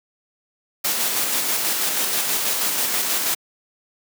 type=noise with tremolo; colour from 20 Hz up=white; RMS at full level=-21 dBFS; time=0.84-3.35 s; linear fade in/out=10 ms; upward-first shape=square; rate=6.2 Hz; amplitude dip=25%; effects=high-pass 200 Hz 12 dB/octave